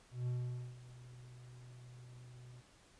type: tone with ADSR envelope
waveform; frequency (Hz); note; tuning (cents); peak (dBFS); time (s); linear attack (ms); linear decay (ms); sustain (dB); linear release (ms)
triangle; 123.47; B2; 0; -32; 0.11-2.62; 160; 490; -18; 29
effects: pink hiss -65 dBFS RMS until 2.99 s + resampled to 22050 Hz

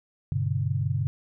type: chord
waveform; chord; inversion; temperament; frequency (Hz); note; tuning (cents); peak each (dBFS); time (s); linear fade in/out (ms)
sine; G major; none; equal with one note detuned; 98 / 123.47 / 143.73; G2 / B2 / D3; 0 / 0 / -37; -28; 0.32-1.07; 0
effects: none

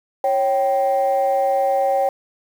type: tone pair together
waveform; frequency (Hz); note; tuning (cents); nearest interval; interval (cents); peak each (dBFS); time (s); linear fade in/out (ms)
sine; 549.5 / 778; C#5 / G5; -15 / -13; tritone; 602; -17; 0.24-2.09; 2
effects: tanh soft clip ceiling -10 dBFS + 7-bit

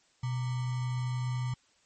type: tone with sample-and-hold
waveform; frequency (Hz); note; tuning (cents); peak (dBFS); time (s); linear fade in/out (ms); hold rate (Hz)
sine; 125; B2; +21; -29; 0.23-1.54; 5; 1050
effects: white hiss -67 dBFS RMS until 1.85 s + MP3 32 kbps

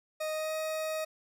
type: tone with pitch glide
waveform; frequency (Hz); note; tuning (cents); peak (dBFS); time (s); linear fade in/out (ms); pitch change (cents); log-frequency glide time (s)
40% pulse; 622.3 to 628.8; D#5 to D#5; 0 to +18; -31; 0.2-1.05; 10; +18; 0.33-0.54
effects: none

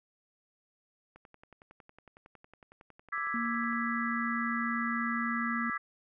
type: click train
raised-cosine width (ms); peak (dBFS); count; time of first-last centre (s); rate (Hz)
0.5; -38; 29; 1.16-3.729; 10.9
type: chord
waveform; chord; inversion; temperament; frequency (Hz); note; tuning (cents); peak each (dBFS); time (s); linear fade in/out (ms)
sine; E dominant seventh; third; equal; 1174.7 / 1318.5 / 1661.2 / 1975.5; D6 / E6 / G#6 / B6; 0 / 0 / 0 / 0; -37; 3.12-5.78; 10
type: tone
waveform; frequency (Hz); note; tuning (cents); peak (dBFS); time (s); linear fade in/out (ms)
sine; 233.1; A#3; 0; -33; 3.34-5.7; 2
effects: none

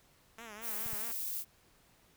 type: tone with vibrato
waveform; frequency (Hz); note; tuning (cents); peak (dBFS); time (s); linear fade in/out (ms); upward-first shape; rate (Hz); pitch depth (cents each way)
5% pulse; 220; A3; 0; -35; 0.38-1.12; 5; triangle; 4.7; 140
type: noise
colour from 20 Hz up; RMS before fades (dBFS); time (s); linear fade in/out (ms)
violet; -38; 0.61-1.45; 50
type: clicks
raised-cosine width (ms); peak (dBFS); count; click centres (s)
5; -35 / -33; 2; 0.862 / 0.932
effects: pink hiss -66 dBFS RMS until 2.16 s

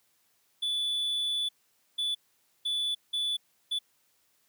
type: tone bursts at uneven times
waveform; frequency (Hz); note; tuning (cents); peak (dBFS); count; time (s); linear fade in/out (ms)
triangle; 3464; A7; -28; -26; 5; 0.62-1.49 / 1.98-2.15 / 2.65-2.95 / 3.13-3.37 / 3.71-3.79; 10
effects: white hiss -70 dBFS RMS until 4.48 s + high-pass 80 Hz 12 dB/octave

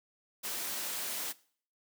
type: noise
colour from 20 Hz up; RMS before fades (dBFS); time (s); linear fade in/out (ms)
white; -37; 0.43-1.33; 20
effects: noise-tail reverb RT60 0.5 s tail -20 dB re dry + high-pass 200 Hz 12 dB/octave

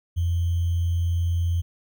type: tone with sample-and-hold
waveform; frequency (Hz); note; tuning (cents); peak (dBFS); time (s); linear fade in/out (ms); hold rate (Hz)
sine; 85.7; F2; -32; -20; 0.16-1.62; 20; 3150
effects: none

